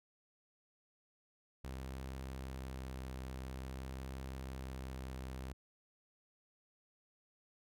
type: tone with vibrato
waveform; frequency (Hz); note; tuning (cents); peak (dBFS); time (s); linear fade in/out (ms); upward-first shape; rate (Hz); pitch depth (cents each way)
sawtooth; 65.41; C2; 0; -39; 1.64-5.53; 5; triangle; 0.49; 16
effects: none